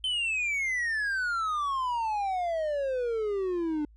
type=exponential sweep; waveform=triangle; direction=down; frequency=3100 to 293.7 Hz; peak=-25 dBFS; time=0.04-3.85 s; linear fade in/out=2 ms; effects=added 54 Hz sine -52 dBFS peak until 3.96 s + resampled to 24000 Hz